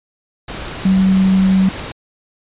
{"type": "tone in noise", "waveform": "sine", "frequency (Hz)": 190, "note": "F#3", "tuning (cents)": 46, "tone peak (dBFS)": -9, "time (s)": [0.85, 1.69], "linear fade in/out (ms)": 5, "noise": "pink", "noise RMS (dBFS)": -27, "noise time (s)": [0.48, 1.92], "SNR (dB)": 15, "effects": ["resampled to 8000 Hz"]}